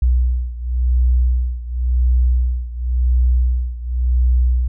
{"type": "beating tone pair", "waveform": "sine", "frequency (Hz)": [61.4, 62.33], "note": ["B1", "B1"], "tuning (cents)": [-9, 17], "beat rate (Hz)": 0.93, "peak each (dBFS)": [-15, -18], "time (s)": [0.02, 4.68], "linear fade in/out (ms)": 5, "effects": []}